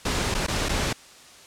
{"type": "noise with dropouts", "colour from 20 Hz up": "pink", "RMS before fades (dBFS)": -25, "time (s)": [0.05, 0.93], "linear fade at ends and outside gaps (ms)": 5, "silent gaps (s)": [[0.343, 0.348], [0.466, 0.481], [0.687, 0.691]], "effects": ["white hiss -48 dBFS RMS until 1.46 s", "low-pass 8000 Hz 12 dB/octave"]}